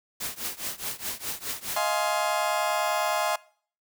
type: noise with tremolo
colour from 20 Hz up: white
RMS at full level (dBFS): -30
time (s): 0.2-1.79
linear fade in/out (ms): 10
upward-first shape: triangle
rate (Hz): 4.8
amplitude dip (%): 95
type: chord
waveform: 35% pulse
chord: F minor seventh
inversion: third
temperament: just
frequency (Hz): 628.6 / 698.5 / 838.1 / 1047.7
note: Eb5 / F5 / Ab5 / C6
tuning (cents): +18 / 0 / +16 / +2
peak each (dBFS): -28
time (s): 1.76-3.36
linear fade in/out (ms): 5
effects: noise-tail reverb RT60 0.5 s tail -22 dB re dry